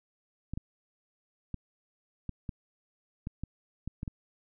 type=clicks; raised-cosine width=5 ms; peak=-23 dBFS; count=10; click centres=0.536 / 0.575 / 1.543 / 2.293 / 2.492 / 3.271 / 3.436 / 3.876 / 4.031 / 4.078 s; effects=none